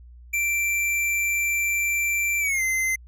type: tone with pitch glide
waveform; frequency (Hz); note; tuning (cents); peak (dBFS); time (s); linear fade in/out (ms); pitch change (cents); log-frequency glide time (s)
square; 2349 to 2069; D7 to C7; 0 to -20; -22; 0.33-2.96; 10; -220; 2.4-2.62
effects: added 60 Hz sine -43 dBFS peak until 3.07 s